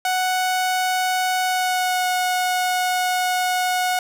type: tone with pitch glide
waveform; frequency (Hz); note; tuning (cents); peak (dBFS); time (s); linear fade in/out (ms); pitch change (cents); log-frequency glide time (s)
sawtooth; 740 to 731.5; F#5 to F#5; 0 to -20; -15; 0.05-3.99; 2; -20; 1.43-2.08
effects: none